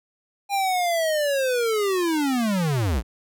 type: linear sweep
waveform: square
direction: down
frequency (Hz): 810 to 49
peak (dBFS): -21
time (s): 0.49-3.03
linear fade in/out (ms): 50
effects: none